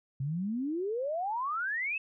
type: exponential sweep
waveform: sine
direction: up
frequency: 129.6 to 2668 Hz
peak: -30 dBFS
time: 0.2-1.98 s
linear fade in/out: 5 ms
effects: none